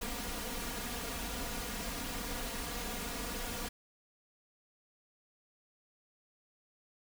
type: noise with comb filter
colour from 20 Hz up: pink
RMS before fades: -39 dBFS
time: 0.01-3.69 s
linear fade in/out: 10 ms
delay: 4.2 ms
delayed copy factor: +0.8
effects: none